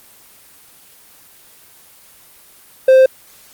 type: tone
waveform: triangle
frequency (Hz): 523.3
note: C5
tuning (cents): 0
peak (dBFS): -3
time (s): 2.88-3.06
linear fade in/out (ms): 5
effects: white hiss -45 dBFS RMS until 3.53 s + Opus 24 kbps